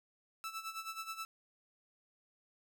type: tone with tremolo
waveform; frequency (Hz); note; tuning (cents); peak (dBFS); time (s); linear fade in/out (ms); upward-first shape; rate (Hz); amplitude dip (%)
sawtooth; 1318.5; E6; 0; -35; 0.44-1.25; 0; sine; 9.4; 75
effects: none